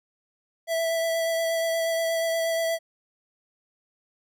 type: tone with vibrato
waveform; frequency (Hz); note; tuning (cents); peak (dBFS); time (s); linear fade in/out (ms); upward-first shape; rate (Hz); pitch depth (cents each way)
square; 659.3; E5; 0; -24; 0.67-2.79; 50; sine; 8.4; 13
effects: none